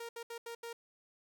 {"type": "tone bursts at uneven times", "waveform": "sawtooth", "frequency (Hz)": 466.2, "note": "A#4", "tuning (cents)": 0, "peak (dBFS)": -38, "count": 5, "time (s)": [[0, 0.09], [0.16, 0.23], [0.3, 0.38], [0.46, 0.55], [0.63, 0.73]], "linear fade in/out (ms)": 5, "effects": []}